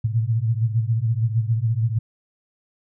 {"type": "tone cluster", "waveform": "sine", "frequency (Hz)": [110.9, 117.6, 125.8], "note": ["A2", "A#2", "B2"], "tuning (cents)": [14, 16, 32], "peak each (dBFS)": [-20, -24, -28], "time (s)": [0.04, 1.99], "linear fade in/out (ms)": 10, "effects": []}